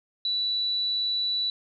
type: tone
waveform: sine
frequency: 3951 Hz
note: B7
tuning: in tune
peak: -24 dBFS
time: 0.25-1.5 s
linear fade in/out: 2 ms
effects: none